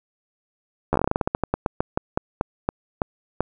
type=slowing click train; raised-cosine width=1 ms; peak=-6 dBFS; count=23; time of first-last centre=0.93-3.406 s; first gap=12 ms; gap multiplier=1.18; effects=none